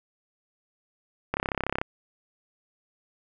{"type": "click train", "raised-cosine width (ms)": 0.5, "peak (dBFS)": -11, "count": 17, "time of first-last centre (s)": [1.34, 1.815], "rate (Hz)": 33.7, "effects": []}